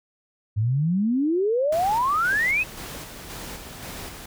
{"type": "exponential sweep", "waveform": "sine", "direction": "up", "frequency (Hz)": [100.7, 2630], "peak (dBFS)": -19, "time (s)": [0.56, 2.64], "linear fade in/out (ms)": 20}
{"type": "noise with tremolo", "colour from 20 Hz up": "pink", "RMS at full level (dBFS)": -36, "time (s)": [1.72, 4.26], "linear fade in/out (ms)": 5, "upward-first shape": "square", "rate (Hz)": 1.9, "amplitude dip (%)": 35}
{"effects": []}